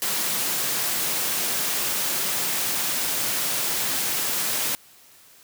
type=high-pass noise; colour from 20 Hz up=white; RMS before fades=-25 dBFS; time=0.02-4.75 s; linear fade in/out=0 ms; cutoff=110 Hz; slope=96 dB/octave; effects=white hiss -52 dBFS RMS until 5.43 s + high-pass 60 Hz 12 dB/octave